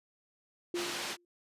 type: tone with exponential decay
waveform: sine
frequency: 349.2 Hz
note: F4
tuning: in tune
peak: -30 dBFS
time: 0.74-1.25 s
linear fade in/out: 2 ms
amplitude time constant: 110 ms
type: band-pass noise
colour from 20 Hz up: white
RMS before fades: -38 dBFS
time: 0.74-1.17 s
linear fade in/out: 50 ms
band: 160 to 4800 Hz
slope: 12 dB/octave
effects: resampled to 32000 Hz